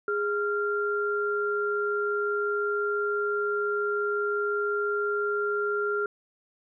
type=tone pair together; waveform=sine; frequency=412.4 / 1387.1 Hz; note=G#4 / F6; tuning=-12 / -12 cents; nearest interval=octave + major sixth; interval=2100 cents; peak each=-27 / -28 dBFS; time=0.08-6.06 s; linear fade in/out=2 ms; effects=none